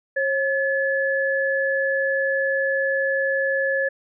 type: tone pair together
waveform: sine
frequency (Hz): 541.1 / 1716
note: C#5 / A6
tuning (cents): -42 / -44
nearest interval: octave + minor sixth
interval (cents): 1998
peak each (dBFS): -22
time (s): 0.16-3.89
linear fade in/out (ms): 10
effects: none